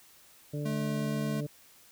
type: harmonic tone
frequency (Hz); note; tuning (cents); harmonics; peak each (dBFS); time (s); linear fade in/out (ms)
146.83; D3; 0; 1 / 2 / 3 / 4; -33 / -39 / -41 / -43; 0.53-1.47; 10
type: tone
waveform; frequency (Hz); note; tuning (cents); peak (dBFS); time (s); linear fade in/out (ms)
square; 215.7; A3; -34; -33; 0.65-1.41; 10
effects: white hiss -58 dBFS RMS until 1.91 s